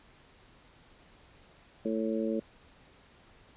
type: harmonic tone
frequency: 110.9 Hz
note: A2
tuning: 14 cents sharp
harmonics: 2 / 3 / 4 / 5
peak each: -32 / -34 / -35 / -36 dBFS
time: 1.85-2.4 s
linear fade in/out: 5 ms
effects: pink hiss -59 dBFS RMS until 3.56 s + resampled to 8000 Hz